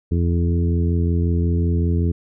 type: harmonic tone with a mistuned harmonic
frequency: 85.4 Hz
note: F2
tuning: 38 cents flat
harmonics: 1 / 2 / 3 / 4 / 5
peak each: -17 / -23 / -27 / -29 / -31 dBFS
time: 0.11-2.12 s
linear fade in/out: 10 ms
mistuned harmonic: 1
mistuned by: -20 cents
effects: none